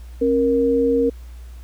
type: tone pair together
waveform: sine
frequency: 270 / 468.8 Hz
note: C#4 / A#4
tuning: -45 / +10 cents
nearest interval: minor seventh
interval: 955 cents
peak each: -19 / -16 dBFS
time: 0.21-1.1 s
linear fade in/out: 10 ms
effects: added 60 Hz sine -34 dBFS peak until 1.63 s + pink hiss -53 dBFS RMS until 1.63 s